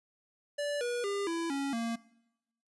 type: tone with pitch steps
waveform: square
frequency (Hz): 581 / 482.9 / 401.4 / 333.7 / 277.4 / 230.6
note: D5 / B4 / G4 / E4 / C#4 / A#3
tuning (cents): -19 / -39 / +41 / +21 / +1 / -19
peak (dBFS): -32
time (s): 0.58-1.96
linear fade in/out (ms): 10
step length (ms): 230
effects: noise-tail reverb RT60 0.9 s tail -22 dB re dry + resampled to 24000 Hz